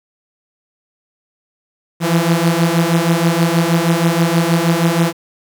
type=beating tone pair; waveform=sawtooth; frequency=164.81 / 171.11 Hz; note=E3 / F3; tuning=0 / -35 cents; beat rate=6.3 Hz; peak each=-11 dBFS; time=2-5.13 s; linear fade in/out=50 ms; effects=7-bit

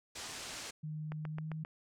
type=low-pass noise; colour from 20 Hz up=white; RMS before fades=-45 dBFS; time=0.15-0.71 s; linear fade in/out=10 ms; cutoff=7800 Hz; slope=24 dB/octave
type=tone with pitch glide; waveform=sine; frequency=153.9 to 157.13 Hz; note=D#3 to D#3; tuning=-19 to +17 cents; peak=-38 dBFS; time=0.83-1.64 s; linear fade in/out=10 ms; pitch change=+36 cents; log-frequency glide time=1.27-1.49 s
type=click train; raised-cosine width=0.5 ms; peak=-29 dBFS; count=5; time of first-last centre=1.12-1.649 s; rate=7.56 Hz
effects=none

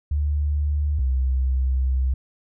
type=tone pair in turn; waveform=sine; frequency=73.42 / 64.95 Hz; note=D2 / C2; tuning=0 / -12 cents; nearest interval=major second; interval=212 cents; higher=first; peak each=-19 / -18 dBFS; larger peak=second; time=0.11-0.99 / 0.99-2.14 s; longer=second; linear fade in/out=5 ms; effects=none

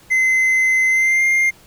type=tone with pitch glide; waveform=triangle; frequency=2055 to 2112 Hz; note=C7 to C7; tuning=-32 to +16 cents; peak=-11 dBFS; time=0.1-1.51 s; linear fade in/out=20 ms; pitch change=+48 cents; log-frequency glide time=0.88-1.24 s; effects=pink hiss -48 dBFS RMS until 1.66 s

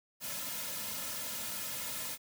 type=noise with comb filter; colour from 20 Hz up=white; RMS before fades=-39 dBFS; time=0.2-2.18 s; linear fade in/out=50 ms; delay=2.6 ms; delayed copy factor=-0.8; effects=none

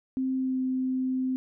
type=tone with pitch glide; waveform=sine; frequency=261.6 to 258.7 Hz; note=C4 to C4; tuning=0 to -19 cents; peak=-25 dBFS; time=0.17-1.36 s; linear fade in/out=0 ms; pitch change=-19 cents; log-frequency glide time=0.36-0.6 s; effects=none

